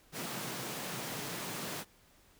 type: high-pass noise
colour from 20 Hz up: pink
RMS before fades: -40 dBFS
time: 0.12-1.85 s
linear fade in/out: 50 ms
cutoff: 120 Hz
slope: 48 dB/octave
effects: pink hiss -64 dBFS RMS until 2.39 s